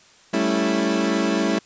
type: chord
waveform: 30% pulse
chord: A dominant seventh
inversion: third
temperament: equal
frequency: 196 / 220 / 277.2 / 329.6 Hz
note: G3 / A3 / C#4 / E4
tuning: 0 / 0 / 0 / 0 cents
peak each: -22 / -22 / -23 / -21 dBFS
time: 0.33-1.59 s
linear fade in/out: 10 ms
effects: white hiss -52 dBFS RMS until 1.65 s + resampled to 16000 Hz